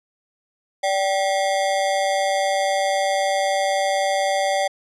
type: ring-modulated tone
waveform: square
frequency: 678 Hz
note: E5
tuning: 49 cents sharp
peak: -16 dBFS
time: 0.83-4.68 s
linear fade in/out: 10 ms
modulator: 98.1 Hz
effects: resampled to 22050 Hz